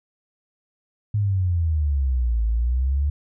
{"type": "exponential two-way sweep", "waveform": "sine", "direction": "down then up", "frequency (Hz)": [106.7, 54.3, 73.6], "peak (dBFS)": -18, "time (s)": [1.14, 3.1], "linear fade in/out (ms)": 5, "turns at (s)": 2.45, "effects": []}